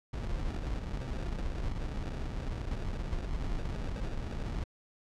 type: noise with sample-and-hold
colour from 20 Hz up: brown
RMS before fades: -35 dBFS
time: 0.13-4.64 s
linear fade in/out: 5 ms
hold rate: 1050 Hz
effects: low-pass 6000 Hz 12 dB/octave